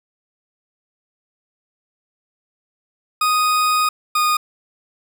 40% pulse tone pair in turn, 1244.5 / 1230.9 Hz, D#6 / D#6, 0 / -19 cents, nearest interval unison, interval 19 cents, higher first, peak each -14 dBFS, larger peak neither, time 3.21-3.89 / 4.15-4.37 s, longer first, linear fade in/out 5 ms, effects none

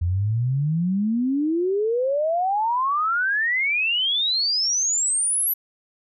sine exponential sweep, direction up, 83.4 to 12000 Hz, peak -19 dBFS, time 0.01-5.54 s, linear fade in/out 10 ms, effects none

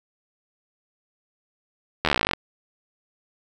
slowing click train, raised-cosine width 0.3 ms, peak -4 dBFS, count 18, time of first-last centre 2.05-2.334 s, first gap 12 ms, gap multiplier 1.04, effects 7-bit

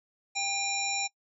harmonic tone with a mistuned harmonic, 793 Hz, G5, 20 cents sharp, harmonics 1 / 3 / 5 / 7 / 9, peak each -35 / -32 / -37 / -37 / -34 dBFS, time 0.35-1.08 s, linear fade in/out 20 ms, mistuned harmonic 3, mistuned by +20 cents, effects noise-tail reverb RT60 0.1 s tail -22 dB re dry

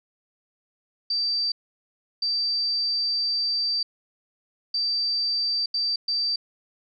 sine tone bursts at uneven times, 4660 Hz, D8, 14 cents flat, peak -22 dBFS, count 5, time 1.1-1.52 / 2.22-3.83 / 4.74-5.66 / 5.74-5.96 / 6.08-6.36 s, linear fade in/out 5 ms, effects none

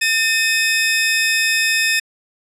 sawtooth tone pair together, 1800 / 2537 Hz, A6 / D#7, +39 / +33 cents, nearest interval tritone, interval 594 cents, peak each -14 dBFS, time 0.01-2 s, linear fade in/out 10 ms, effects low-pass 12000 Hz 12 dB/octave

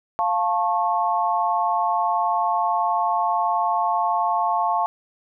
sine chord, F augmented, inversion none, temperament equal with one note detuned, 698.5 / 880 / 1092.2 Hz, F5 / A5 / C#6, 0 / 0 / -26 cents, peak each -23 / -22 / -24 dBFS, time 0.19-4.86 s, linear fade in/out 0 ms, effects none

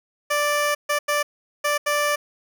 15% pulse tone bursts at uneven times, 587.3 Hz, D5, in tune, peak -13 dBFS, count 5, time 0.3-0.75 / 0.89-0.99 / 1.08-1.23 / 1.64-1.78 / 1.86-2.16 s, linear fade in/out 10 ms, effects none

